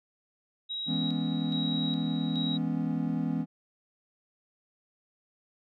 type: tone with tremolo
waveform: sine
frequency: 3834 Hz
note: A#7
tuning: 48 cents sharp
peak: -32 dBFS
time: 0.69-2.58 s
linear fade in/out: 20 ms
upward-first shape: square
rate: 1.2 Hz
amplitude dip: 60%
type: chord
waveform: triangle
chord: C# minor seventh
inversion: first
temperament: equal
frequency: 164.81 / 207.7 / 246.9 / 277.2 Hz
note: E3 / G#3 / B3 / C#4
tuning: 0 / 0 / 0 / 0 cents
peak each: -30 / -33 / -30 / -32 dBFS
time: 0.86-3.46 s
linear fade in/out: 50 ms
effects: none